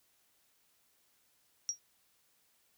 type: tone with exponential decay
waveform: sine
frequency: 5680 Hz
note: F8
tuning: 28 cents sharp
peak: -27 dBFS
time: 1.69-1.79 s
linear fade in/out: 0 ms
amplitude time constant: 20 ms
effects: white hiss -72 dBFS RMS until 2.77 s